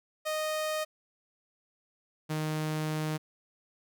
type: tone pair in turn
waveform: sawtooth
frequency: 620 / 155 Hz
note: D#5 / D#3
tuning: -6 / -6 cents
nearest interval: 2 octaves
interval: 2400 cents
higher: first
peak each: -26 dBFS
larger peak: neither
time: 0.25-0.85 / 2.29-3.18 s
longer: second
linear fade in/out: 20 ms
effects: none